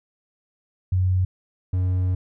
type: tone pair in turn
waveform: sine / triangle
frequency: 92.4 / 91.76 Hz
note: F#2 / F#2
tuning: -2 / -14 cents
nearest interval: unison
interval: 12 cents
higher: first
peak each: -17 dBFS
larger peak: neither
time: 0.92-1.25 / 1.73-2.15 s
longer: second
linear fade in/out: 5 ms
effects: none